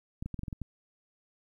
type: clicks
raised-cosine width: 5 ms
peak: -24 dBFS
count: 8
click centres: 0.225 / 0.26 / 0.343 / 0.392 / 0.434 / 0.482 / 0.528 / 0.617 s
effects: 11-bit